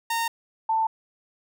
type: tone pair in turn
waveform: sawtooth / sine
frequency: 920 / 888.7 Hz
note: A#5 / A5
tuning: -23 / +17 cents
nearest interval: minor second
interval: 60 cents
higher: first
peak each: -20 dBFS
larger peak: neither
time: 0.1-0.28 / 0.69-0.87 s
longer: neither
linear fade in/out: 5 ms
effects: none